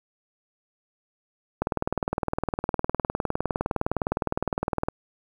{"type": "click train", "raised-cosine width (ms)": 1, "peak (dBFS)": -10, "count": 65, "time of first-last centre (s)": [1.62, 4.885], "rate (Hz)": 19.6, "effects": ["8-bit"]}